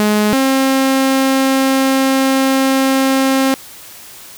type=tone pair in turn; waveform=sawtooth; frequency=210.7 / 267.2 Hz; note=G#3 / C4; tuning=+25 / +36 cents; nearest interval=major third; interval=411 cents; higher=second; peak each=-7 dBFS; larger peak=neither; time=0-0.33 / 0.33-3.54 s; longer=second; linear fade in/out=0 ms; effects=white hiss -36 dBFS RMS until 4.37 s